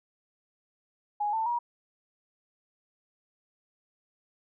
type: tone with pitch steps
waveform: sine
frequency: 830.6 / 890.2 / 954.1 Hz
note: G#5 / A5 / A#5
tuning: 0 / +20 / +40 cents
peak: -26 dBFS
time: 1.2-1.59 s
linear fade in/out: 10 ms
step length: 130 ms
effects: none